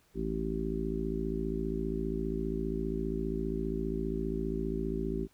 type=harmonic tone; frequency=55 Hz; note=A1; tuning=in tune; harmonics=1 / 3 / 4 / 5 / 6 / 7; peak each=-37 / -38 / -38 / -39 / -40 / -36 dBFS; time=0.14-5.28 s; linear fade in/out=50 ms; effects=pink hiss -67 dBFS RMS until 5.33 s